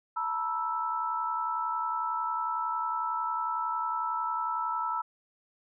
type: tone cluster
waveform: sine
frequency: 894 / 965 / 1320 Hz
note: A5 / B5 / E6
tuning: +27 / -40 / +2 cents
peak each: -36 / -33 / -31 dBFS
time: 0.16-5.02 s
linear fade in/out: 10 ms
effects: none